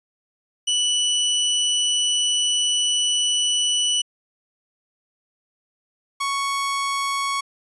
sawtooth tone pair in turn, 2963 / 1109.9 Hz, F#7 / C#6, +2 / +2 cents, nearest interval octave + perfect fourth, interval 1700 cents, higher first, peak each -15 / -18 dBFS, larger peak first, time 0.67-4.02 / 6.2-7.41 s, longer first, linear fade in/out 10 ms, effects resampled to 24000 Hz

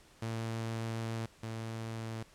sawtooth tone pair in turn, 113.4 / 112.68 Hz, A#2 / A2, -47 / +42 cents, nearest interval unison, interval 11 cents, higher first, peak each -31 / -34 dBFS, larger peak first, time 0.22-1.26 / 1.43-2.23 s, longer first, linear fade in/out 5 ms, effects pink hiss -61 dBFS RMS until 2.34 s + low-pass 10000 Hz 12 dB/octave

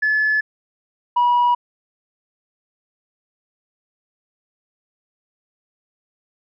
sine tone pair in turn, 1723 / 969.5 Hz, A6 / B5, -37 / -32 cents, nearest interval minor seventh, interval 995 cents, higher first, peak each -14 / -11 dBFS, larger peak second, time 0.02-0.41 / 1.16-1.55 s, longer neither, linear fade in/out 10 ms, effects tanh soft clip ceiling -11 dBFS

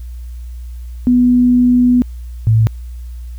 sine tone pair in turn, 246.9 / 111.36 Hz, B3 / A2, 0 / +21 cents, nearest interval octave + major second, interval 1379 cents, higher first, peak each -7 dBFS, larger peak neither, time 1.07-2.02 / 2.47-2.67 s, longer first, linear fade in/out 0 ms, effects added 60 Hz sine -25 dBFS peak until 3.38 s + white hiss -52 dBFS RMS until 3.38 s

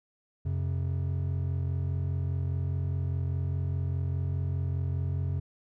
triangle tone pair together, 89.19 / 134.1 Hz, F2 / C3, +37 / +43 cents, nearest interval perfect fifth, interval 706 cents, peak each -27 / -30 dBFS, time 0.45-5.4 s, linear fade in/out 10 ms, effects none

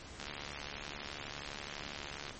click train, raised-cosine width 0.2 ms, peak -24 dBFS, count 153, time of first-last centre 0.2-2.308 s, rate 72.1 Hz, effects pink hiss -50 dBFS RMS until 2.39 s + MP3 32 kbps

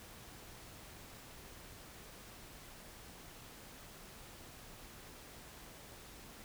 silence, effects pink hiss -54 dBFS RMS until 6.44 s

